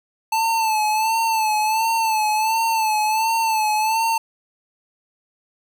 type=tone with vibrato; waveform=square; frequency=880 Hz; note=A5; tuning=in tune; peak=-18 dBFS; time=0.32-4.18 s; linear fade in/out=5 ms; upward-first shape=sine; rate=1.4 Hz; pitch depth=57 cents each way; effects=none